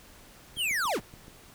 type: linear sweep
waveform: square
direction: down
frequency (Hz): 3322 to 37.75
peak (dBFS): -27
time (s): 0.56-1.01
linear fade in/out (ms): 50
type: click train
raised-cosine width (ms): 3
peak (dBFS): -35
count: 6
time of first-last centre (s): 0.57-1.281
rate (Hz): 7.03
effects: pink hiss -53 dBFS RMS until 1.54 s